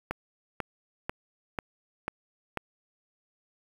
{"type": "click train", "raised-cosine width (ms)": 0.5, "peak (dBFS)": -15, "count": 6, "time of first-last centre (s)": [0.11, 2.573], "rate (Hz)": 2.03, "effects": ["7-bit"]}